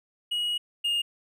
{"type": "tone pair in turn", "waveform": "triangle", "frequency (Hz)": [2900, 2837], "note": ["F#7", "F7"], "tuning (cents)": [-35, 27], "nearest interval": "unison", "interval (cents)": 38, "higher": "first", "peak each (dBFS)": [-24, -22], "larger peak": "second", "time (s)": [[0.31, 0.58], [0.84, 1.02]], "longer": "first", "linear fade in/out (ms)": 10, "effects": []}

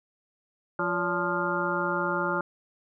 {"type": "harmonic tone with a mistuned harmonic", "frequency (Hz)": 175.1, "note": "F3", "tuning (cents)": 5, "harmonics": [1, 2, 3, 5, 6, 7, 8], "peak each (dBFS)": [-35, -32, -33, -33, -36, -33, -30], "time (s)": [0.79, 2.41], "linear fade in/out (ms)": 2, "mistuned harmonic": 3, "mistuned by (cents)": 130, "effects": []}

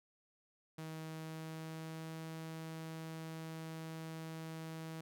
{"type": "tone with pitch glide", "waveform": "sawtooth", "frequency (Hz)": [159, 161.03], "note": ["D#3", "E3"], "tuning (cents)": [38, -40], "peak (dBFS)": -40, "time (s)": [0.78, 5.01], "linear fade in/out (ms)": 5, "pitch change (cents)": 22, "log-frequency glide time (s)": [1.09, 2.25], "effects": []}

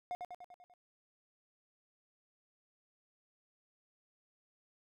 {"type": "tone with echo", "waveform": "triangle", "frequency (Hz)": 717, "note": "F5", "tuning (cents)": 45, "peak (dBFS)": -34, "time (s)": [0.11, 0.15], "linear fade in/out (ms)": 0, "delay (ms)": 98, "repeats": 6, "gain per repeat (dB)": -4, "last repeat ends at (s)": 0.738, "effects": []}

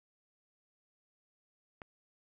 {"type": "click", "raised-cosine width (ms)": 0.5, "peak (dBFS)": -30, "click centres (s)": 1.818, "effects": []}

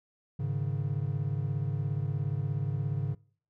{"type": "chord", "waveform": "triangle", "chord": "Ab suspended fourth", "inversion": "none", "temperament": "equal", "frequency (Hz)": [103.83, 138.59, 155.56], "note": ["Ab2", "Db3", "Eb3"], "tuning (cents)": [0, 0, 0], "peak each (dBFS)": [-32, -29, -34], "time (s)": [0.39, 3.15], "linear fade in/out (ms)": 10, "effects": ["noise-tail reverb RT60 0.5 s tail -24 dB re dry"]}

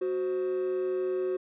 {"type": "tone pair together", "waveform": "triangle", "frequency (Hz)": [370, 524.5], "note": ["F#4", "C5"], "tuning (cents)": [0, 4], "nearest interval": "tritone", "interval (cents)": 604, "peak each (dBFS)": [-24, -33], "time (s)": [0.01, 1.37], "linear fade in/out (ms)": 10, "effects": ["tanh soft clip ceiling -23 dBFS", "resampled to 8000 Hz"]}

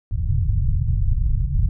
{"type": "low-pass noise", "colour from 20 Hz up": "pink", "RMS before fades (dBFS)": -19, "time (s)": [0.11, 1.69], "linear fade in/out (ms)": 2, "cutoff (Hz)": 140, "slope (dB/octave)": 48, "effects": []}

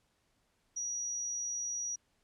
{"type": "tone", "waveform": "sine", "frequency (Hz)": 5790, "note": "F#8", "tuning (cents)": -38, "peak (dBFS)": -34, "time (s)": [0.76, 1.96], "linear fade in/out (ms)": 10, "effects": ["pink hiss -75 dBFS RMS until 2.23 s", "low-pass 10000 Hz 12 dB/octave"]}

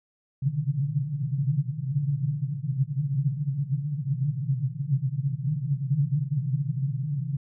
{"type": "band-pass noise", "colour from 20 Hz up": "pink", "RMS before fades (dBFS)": -27, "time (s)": [0.42, 7.37], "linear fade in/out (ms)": 5, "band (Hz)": [130, 150], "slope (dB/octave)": 96, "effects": []}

